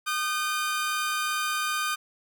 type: tone pair together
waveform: sawtooth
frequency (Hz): 1221.1 / 1537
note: D#6 / G6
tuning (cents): -33 / -35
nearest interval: major third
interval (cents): 398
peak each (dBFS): -24 / -27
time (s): 0.06-1.96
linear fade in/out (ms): 20
effects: none